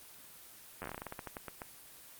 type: slowing click train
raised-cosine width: 0.5 ms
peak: -25 dBFS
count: 17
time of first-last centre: 0.82-1.619 s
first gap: 10 ms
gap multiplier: 1.19
effects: white hiss -54 dBFS RMS until 2.19 s + Opus 24 kbps